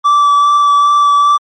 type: tone with vibrato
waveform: triangle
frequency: 1159 Hz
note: D6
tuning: 23 cents flat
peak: -4 dBFS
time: 0.04-1.38 s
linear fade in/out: 20 ms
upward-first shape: sine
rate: 2.5 Hz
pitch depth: 11 cents each way
effects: MP3 32 kbps